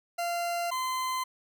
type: tone pair in turn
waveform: 40% pulse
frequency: 691 / 1030.3 Hz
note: F5 / C6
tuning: -19 / -27 cents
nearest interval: perfect fifth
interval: 692 cents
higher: second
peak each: -28 dBFS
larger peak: neither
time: 0.18-0.71 / 0.71-1.24 s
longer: neither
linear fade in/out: 10 ms
effects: none